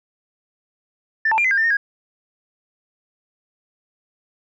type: tone with pitch steps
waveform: sine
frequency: 1775 / 885 / 2394 / 2041 / 1608 / 1792 / 1841 / 1640 Hz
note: A6 / A5 / D7 / C7 / G6 / A6 / A#6 / G#6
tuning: +15 / +10 / +33 / -44 / +44 / +31 / -22 / -22 cents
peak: -14 dBFS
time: 1.25-1.77 s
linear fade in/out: 5 ms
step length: 65 ms
effects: tanh soft clip ceiling -10 dBFS